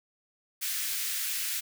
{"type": "high-pass noise", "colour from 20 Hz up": "white", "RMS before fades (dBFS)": -32, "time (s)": [0.61, 1.61], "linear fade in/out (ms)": 20, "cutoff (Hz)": 1600, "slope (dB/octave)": 24, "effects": []}